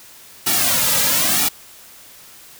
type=noise with flanger; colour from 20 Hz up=white; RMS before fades=-17 dBFS; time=0.46-1.49 s; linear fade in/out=10 ms; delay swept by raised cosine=1.9 to 2.8 ms; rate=1 Hz; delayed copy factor=-0.9; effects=white hiss -43 dBFS RMS until 2.59 s